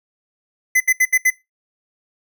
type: tone bursts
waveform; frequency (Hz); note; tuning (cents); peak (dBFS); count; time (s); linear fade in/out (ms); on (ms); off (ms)
square; 2028; B6; +45; -12; 5; 0.75-1.304; 10; 54; 71
effects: noise-tail reverb RT60 0.2 s tail -19 dB re dry